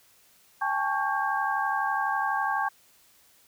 sine tone cluster, 796 / 868 / 1115 / 1599 Hz, G5 / A5 / C#6 / G6, +26 / -24 / +10 / +34 cents, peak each -30 dBFS, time 0.61-2.69 s, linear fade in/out 10 ms, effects white hiss -60 dBFS RMS until 3.47 s

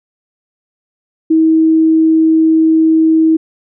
sine tone, 320.2 Hz, D#4, 50 cents sharp, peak -6 dBFS, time 1.3-3.37 s, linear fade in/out 10 ms, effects none

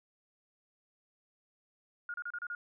sine tone bursts, 1428 Hz, F6, 38 cents sharp, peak -36 dBFS, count 6, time 2.09-2.55 s, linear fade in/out 2 ms, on 50 ms, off 32 ms, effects none

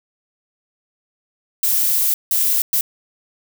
violet noise bursts at uneven times, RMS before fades -17 dBFS, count 3, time 1.63-2.14 / 2.31-2.62 / 2.73-2.81 s, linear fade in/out 2 ms, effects none

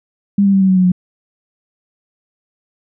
sine tone with pitch steps, 200.6 / 197.15 / 193.77 / 190.44 / 187.17 / 183.95 / 180.79 Hz, G3 / G3 / G3 / G3 / F#3 / F#3 / F#3, +40 / +10 / -20 / -50 / +20 / -10 / -40 cents, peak -8 dBFS, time 0.38-0.919 s, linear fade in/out 5 ms, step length 77 ms, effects none

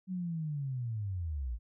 sine linear sweep, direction down, 189.4 to 53 Hz, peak -33 dBFS, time 0.07-1.59 s, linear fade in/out 50 ms, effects none

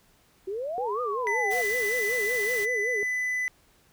sine exponential two-way sweep, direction up then down, 367.1 to 1244.5 to 691 Hz, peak -29 dBFS, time 0.47-1.62 s, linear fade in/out 10 ms, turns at 1.01 s
sine tone with vibrato, 451.9 Hz, A4, 46 cents sharp, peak -29 dBFS, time 0.78-3.03 s, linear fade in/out 0 ms, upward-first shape sine, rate 5.3 Hz, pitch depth 190 cents each way
triangle tone, 2000 Hz, B6, 21 cents sharp, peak -24 dBFS, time 1.27-3.48 s, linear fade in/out 0 ms
white noise, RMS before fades -38 dBFS, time 1.5-2.66 s, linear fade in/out 20 ms
effects pink hiss -62 dBFS RMS until 3.92 s

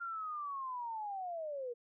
sine linear sweep, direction down, 1400 to 466.2 Hz, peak -38 dBFS, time 0-1.74 s, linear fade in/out 20 ms, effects none

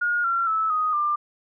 sine tone with pitch steps, 1431 / 1367.2 / 1306.2 / 1247.9 / 1192.3 Hz, F6 / F6 / E6 / D#6 / D6, +42 / -37 / -16 / +5 / +26 cents, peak -20 dBFS, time 0.01-1.16 s, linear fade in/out 10 ms, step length 230 ms, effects none

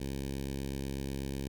10% pulse tone with notch filter, 68.1 Hz, C#2, 30 cents flat, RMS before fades -37 dBFS, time 0-1.48 s, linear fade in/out 5 ms, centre 1200 Hz, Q 0.68, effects none

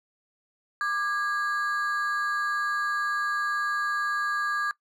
triangle ring-modulated tone, 1417 Hz, F6, 25 cents sharp, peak -20 dBFS, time 0.81-4.71 s, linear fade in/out 0 ms, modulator 230 Hz, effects noise-tail reverb RT60 0.1 s tail -19 dB re dry

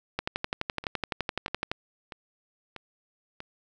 two click trains, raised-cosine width 0.3 ms, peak -12 / -23 dBFS, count 19 / 5, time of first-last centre 0.19-1.715 / 0.84-3.404 s, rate 11.8 / 1.56 Hz, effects none

